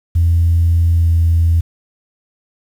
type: tone with pitch glide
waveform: sine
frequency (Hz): 84.3 to 83.38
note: E2 to E2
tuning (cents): +39 to +20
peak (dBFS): -8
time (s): 0.15-1.61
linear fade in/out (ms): 10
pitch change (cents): -19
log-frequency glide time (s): 0.95-1.09
effects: tanh soft clip ceiling -5 dBFS + 7-bit